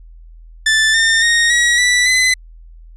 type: tone with pitch steps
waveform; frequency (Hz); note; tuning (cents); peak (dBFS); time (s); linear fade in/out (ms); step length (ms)
sawtooth; 1760 / 1809.5 / 1860.4 / 1912.7 / 1966.4 / 2022; A6 / A6 / A#6 / A#6 / B6 / B6; 0 / +48 / -4 / +44 / -8 / +40; -7; 0.66-2.34; 5; 280
effects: added 41 Hz sine -36 dBFS peak until 2.96 s + resampled to 22050 Hz